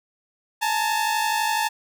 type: tone pair together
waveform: sawtooth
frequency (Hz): 853 / 905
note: G#5 / A5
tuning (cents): +46 / +48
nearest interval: minor second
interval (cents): 102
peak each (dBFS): -20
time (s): 0.61-1.69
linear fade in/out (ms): 20
effects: none